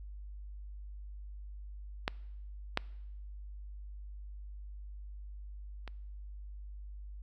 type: clicks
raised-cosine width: 0.3 ms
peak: -14 / -12 / -28 dBFS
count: 3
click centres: 2.079 / 2.774 / 5.877 s
effects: noise-tail reverb RT60 0.9 s tail -24 dB re dry + added 50 Hz sine -43 dBFS peak until 7.22 s